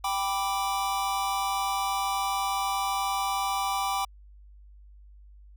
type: chord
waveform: square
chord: G major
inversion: none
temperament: equal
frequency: 784 / 987.8 / 1174.7 Hz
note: G5 / B5 / D6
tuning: 0 / 0 / 0 cents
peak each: -30 / -33 / -32 dBFS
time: 0.04-4.05 s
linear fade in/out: 5 ms
effects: added 50 Hz sine -48 dBFS peak until 5.56 s